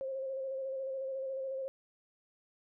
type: tone with vibrato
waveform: sine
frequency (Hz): 533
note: C5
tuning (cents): +32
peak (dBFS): -35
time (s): 0.01-1.68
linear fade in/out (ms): 0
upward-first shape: square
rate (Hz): 14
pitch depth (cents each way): 23
effects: none